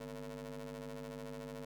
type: ring-modulated tone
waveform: 25% pulse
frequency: 102.8 Hz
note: G#2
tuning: 17 cents flat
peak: -37 dBFS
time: 0-1.65 s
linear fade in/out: 5 ms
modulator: 353 Hz
effects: none